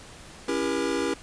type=chord; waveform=square; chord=C# diminished seventh; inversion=none; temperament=just; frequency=277.2 / 332.6 / 399.1 / 479 Hz; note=C#4 / E4 / G4 / Bb4; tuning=0 / +16 / +31 / +47 cents; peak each=-31 dBFS; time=0.48-1.14 s; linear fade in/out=5 ms; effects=pink hiss -46 dBFS RMS until 1.22 s + resampled to 22050 Hz